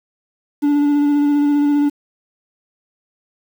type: tone with vibrato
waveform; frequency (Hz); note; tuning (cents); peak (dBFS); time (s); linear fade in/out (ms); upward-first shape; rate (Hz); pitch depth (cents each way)
triangle; 290.1; D4; -21; -10; 0.62-1.9; 20; square; 15; 13
effects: 7-bit